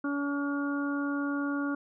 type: harmonic tone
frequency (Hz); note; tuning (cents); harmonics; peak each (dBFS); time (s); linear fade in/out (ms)
284.3; C#4; +44; 1 / 2 / 3 / 4 / 5; -29 / -41 / -46 / -40 / -37; 0.04-1.75; 5
effects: none